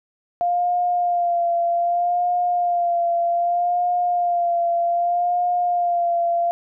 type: tone with vibrato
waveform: sine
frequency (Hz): 698.5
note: F5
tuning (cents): 0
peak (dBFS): -17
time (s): 0.41-6.51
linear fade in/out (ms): 0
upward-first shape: sine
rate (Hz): 0.64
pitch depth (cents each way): 31
effects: none